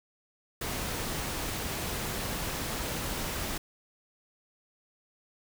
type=noise; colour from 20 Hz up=pink; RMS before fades=-34 dBFS; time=0.61-3.58 s; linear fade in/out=5 ms; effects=none